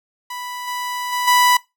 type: tone with level steps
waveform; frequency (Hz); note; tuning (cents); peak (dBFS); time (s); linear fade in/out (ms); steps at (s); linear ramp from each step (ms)
sawtooth; 987.8; B5; 0; -24 / -20 / -16 / -8; 0.3-1.57; 5; 0.67 / 1.12 / 1.27; 10
effects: noise-tail reverb RT60 0.2 s tail -20 dB re dry